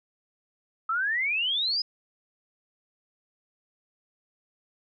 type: exponential sweep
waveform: sine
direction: up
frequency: 1278 to 5100 Hz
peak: -24 dBFS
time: 0.89-1.82 s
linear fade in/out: 5 ms
effects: none